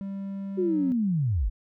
triangle tone with pitch glide, 196.3 to 185.71 Hz, G3 to F#3, +3 to +7 cents, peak -29 dBFS, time 0.01-0.92 s, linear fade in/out 0 ms, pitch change -96 cents, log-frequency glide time 0.66-0.76 s
sine linear sweep, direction down, 378.1 to 38.12 Hz, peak -22 dBFS, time 0.57-1.5 s, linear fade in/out 20 ms
effects none

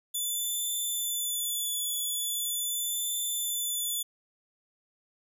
5% pulse tone with vibrato, 3481 Hz, A7, 19 cents flat, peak -22 dBFS, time 0.14-4.03 s, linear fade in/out 10 ms, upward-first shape triangle, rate 0.41 Hz, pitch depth 28 cents each way, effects none

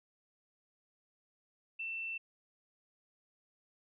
sine tone with frequency modulation, 2680 Hz, E7, 28 cents sharp, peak -37 dBFS, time 1.79-2.18 s, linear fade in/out 10 ms, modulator 40.2 Hz, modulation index 0.27, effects none

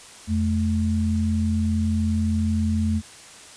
sine tone pair together, 86.2 / 217 Hz, F2 / A3, -22 / -24 cents, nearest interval octave + major third, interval 1598 cents, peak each -22 dBFS, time 0.27-3.02 s, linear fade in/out 50 ms, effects white hiss -44 dBFS RMS until 3.56 s + resampled to 22050 Hz

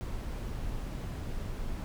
brown noise, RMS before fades -36 dBFS, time 0.01-1.84 s, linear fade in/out 0 ms, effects none

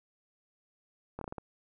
slowing click train, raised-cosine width 1 ms, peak -25 dBFS, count 6, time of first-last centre 1.19-1.382 s, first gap 23 ms, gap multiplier 1.26, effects none

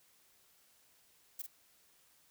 violet noise with echo, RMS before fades -41 dBFS, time 1.39-1.42 s, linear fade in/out 5 ms, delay 45 ms, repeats 1, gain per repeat -5 dB, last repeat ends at 1.465 s, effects white hiss -68 dBFS RMS until 2.3 s

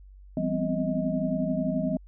sine tone cluster, 169.5 / 196.7 / 249.9 / 261.3 / 629 Hz, E3 / G3 / B3 / C4 / D#5, +49 / +6 / +21 / -2 / +19 cents, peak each -31 dBFS, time 0.37-1.97 s, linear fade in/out 2 ms, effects added 48 Hz sine -46 dBFS peak until 2.07 s

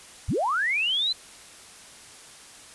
sine linear sweep, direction up, 36.83 to 4124 Hz, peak -22 dBFS, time 0.28-1.13 s, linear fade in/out 10 ms, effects white hiss -47 dBFS RMS until 2.74 s + resampled to 24000 Hz

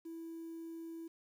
triangle tone, 329.6 Hz, E4, in tune, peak -40 dBFS, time 0.05-1.08 s, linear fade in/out 10 ms, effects tanh soft clip ceiling -40 dBFS + 11-bit

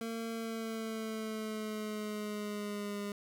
25% pulse tone with pitch glide, 227.5 to 203.9 Hz, A#3 to G#3, -42 to -32 cents, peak -33 dBFS, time 0.01-3.12 s, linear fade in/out 2 ms, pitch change -190 cents, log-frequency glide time 0.32-3 s, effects none

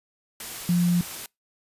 sine tone in noise, 175.2 Hz, F3, 6 cents sharp, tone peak -18 dBFS, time 0.69-1.01 s, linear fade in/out 2 ms, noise white, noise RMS -36 dBFS, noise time 0.4-1.26 s, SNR +15 dB, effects noise-tail reverb RT60 0.2 s tail -26 dB re dry + resampled to 32000 Hz

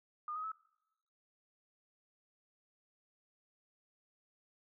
sine tone with pitch steps, 1217 / 1258.5 / 1301.3 Hz, D#6 / D#6 / E6, -39 / +19 / -23 cents, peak -38 dBFS, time 0.28-0.517 s, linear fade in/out 2 ms, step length 79 ms, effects noise-tail reverb RT60 0.9 s tail -22 dB re dry

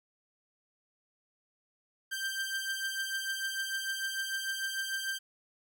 sawtooth beating tone pair, 1570 / 1576.7 Hz, G6 / G6, +2 / +10 cents, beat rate 6.7 Hz, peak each -31 / -35 dBFS, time 2.11-5.19 s, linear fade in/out 20 ms, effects none

